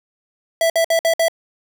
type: tone bursts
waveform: square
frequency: 660 Hz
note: E5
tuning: 2 cents sharp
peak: -14 dBFS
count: 5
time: 0.61-1.283 s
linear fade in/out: 2 ms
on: 89 ms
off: 57 ms
effects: 7-bit